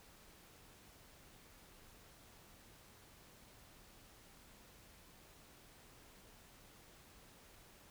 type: silence
effects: pink hiss -62 dBFS RMS until 7.9 s